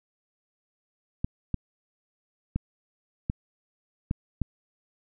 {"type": "clicks", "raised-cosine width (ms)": 5, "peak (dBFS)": -14, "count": 6, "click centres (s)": [1.245, 1.543, 2.56, 3.299, 4.111, 4.417], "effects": []}